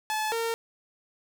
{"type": "tone pair in turn", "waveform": "sawtooth", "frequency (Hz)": [863, 458.3], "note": ["A5", "A#4"], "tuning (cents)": [-34, -29], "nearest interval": "major seventh", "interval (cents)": 1095, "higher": "first", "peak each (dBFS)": -23, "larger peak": "neither", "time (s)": [[0.1, 0.32], [0.32, 0.54]], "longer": "neither", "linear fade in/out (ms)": 0, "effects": []}